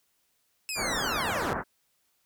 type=linear sweep; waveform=15% pulse; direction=down; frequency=2625 to 111.2 Hz; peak=-24 dBFS; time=0.69-1.53 s; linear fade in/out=0 ms
type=low-pass noise; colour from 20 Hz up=white; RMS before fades=-32 dBFS; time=0.75-1.64 s; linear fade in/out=50 ms; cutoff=1700 Hz; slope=48 dB/octave
effects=white hiss -72 dBFS RMS until 2.25 s